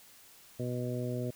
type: harmonic tone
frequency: 123.47 Hz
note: B2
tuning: in tune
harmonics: 1 / 2 / 3 / 4 / 5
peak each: -35 / -38 / -40 / -41 / -42 dBFS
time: 0.59-1.31 s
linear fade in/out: 10 ms
effects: white hiss -57 dBFS RMS until 1.35 s